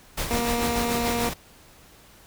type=noise with tremolo; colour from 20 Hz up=pink; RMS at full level=-27 dBFS; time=0.17-1.34 s; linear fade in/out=10 ms; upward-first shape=sine; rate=6.8 Hz; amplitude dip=50%
type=tone; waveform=15% pulse; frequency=236.3 Hz; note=A#3; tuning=24 cents sharp; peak=-18 dBFS; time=0.31-1.29 s; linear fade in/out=0 ms
effects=pink hiss -52 dBFS RMS until 2.26 s